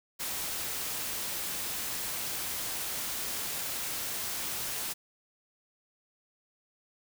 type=noise; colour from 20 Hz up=white; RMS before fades=-35 dBFS; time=0.19-4.94 s; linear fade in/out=20 ms; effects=none